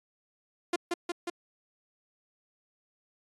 sawtooth tone with echo, 348 Hz, F4, 6 cents flat, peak -22 dBFS, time 0.73-0.76 s, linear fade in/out 5 ms, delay 180 ms, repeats 3, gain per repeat -2 dB, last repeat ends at 1.3 s, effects low-pass 11000 Hz 12 dB/octave + AAC 32 kbps

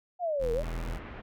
sine exponential two-way sweep, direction down then up, 737 to 454.2 to 656 Hz, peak -27 dBFS, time 0.19-0.64 s, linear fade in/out 50 ms, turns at 0.53 s
45% pulse tone, 41.2 Hz, E1, in tune, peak -32 dBFS, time 0.39-1 s, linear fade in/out 50 ms
pink low-pass noise, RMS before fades -43 dBFS, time 0.62-1.22 s, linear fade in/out 20 ms, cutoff 2500 Hz, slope 24 dB/octave
effects none

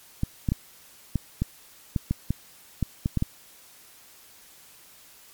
clicks, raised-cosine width 5 ms, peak -11 dBFS, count 12, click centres 0.234 / 0.488 / 0.52 / 1.157 / 1.42 / 1.962 / 2.11 / 2.306 / 2.827 / 3.059 / 3.173 / 3.224 s, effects white hiss -52 dBFS RMS until 5.33 s + MP3 96 kbps

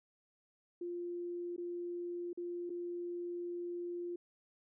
sine tone with dropouts, 349.2 Hz, F4, in tune, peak -38 dBFS, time 0.81-4.16 s, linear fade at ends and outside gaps 5 ms, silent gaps 1.564-1.579 / 2.331-2.374 / 2.696-2.701 s, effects none

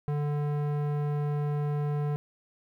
square tone with low-pass filter, 146.83 Hz, D3, in tune, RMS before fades -29 dBFS, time 0.08-2.16 s, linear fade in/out 0 ms, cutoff 1100 Hz, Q 0.59, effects 10-bit

